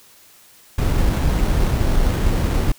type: noise with sample-and-hold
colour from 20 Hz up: brown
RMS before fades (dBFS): -17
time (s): 0.78-2.72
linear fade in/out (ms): 5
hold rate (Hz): 4900
effects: white hiss -49 dBFS RMS until 2.78 s